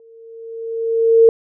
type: tone with exponential growth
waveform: sine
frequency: 455.3 Hz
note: A#4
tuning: 41 cents flat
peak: -4 dBFS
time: 0-1.29 s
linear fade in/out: 1 ms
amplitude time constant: 280 ms
effects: none